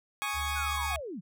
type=chord; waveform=20% pulse; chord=Ab suspended fourth; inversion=none; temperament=equal; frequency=830.6 / 1108.7 / 1244.5 Hz; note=Ab5 / Db6 / Eb6; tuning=0 / 0 / 0 cents; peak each=-31 / -29 / -33 dBFS; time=0.22-0.96 s; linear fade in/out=0 ms
type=tone with vibrato; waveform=sine; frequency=71.1 Hz; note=C#2; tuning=45 cents sharp; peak=-35 dBFS; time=0.33-1.01 s; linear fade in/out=50 ms; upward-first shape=triangle; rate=15 Hz; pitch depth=15 cents each way
type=linear sweep; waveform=sine; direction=down; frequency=1527 to 146.83 Hz; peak=-36 dBFS; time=0.55-1.21 s; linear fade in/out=20 ms
effects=none